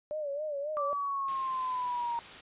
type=tone with vibrato; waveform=sine; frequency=587.3 Hz; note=D5; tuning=in tune; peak=-32 dBFS; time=0.11-0.93 s; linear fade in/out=0 ms; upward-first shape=sine; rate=3.7 Hz; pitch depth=95 cents each way
type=linear sweep; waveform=sine; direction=down; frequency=1174.7 to 932.3 Hz; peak=-30 dBFS; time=0.77-2.19 s; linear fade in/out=0 ms
type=noise; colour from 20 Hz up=white; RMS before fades=-46 dBFS; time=1.28-2.41 s; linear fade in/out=5 ms
effects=resampled to 8000 Hz